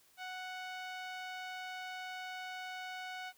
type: tone with low-pass filter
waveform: 5% pulse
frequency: 740 Hz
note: F#5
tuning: in tune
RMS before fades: -44 dBFS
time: 0.17-3.33 s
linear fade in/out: 50 ms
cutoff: 2200 Hz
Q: 0.6
effects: white hiss -67 dBFS RMS until 3.37 s